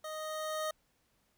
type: tone with level ramp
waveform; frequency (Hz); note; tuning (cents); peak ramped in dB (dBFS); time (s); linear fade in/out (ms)
25% pulse; 622.3; D#5; 0; -36 to -29; 0.04-0.71; 5
effects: pink hiss -74 dBFS RMS until 1.37 s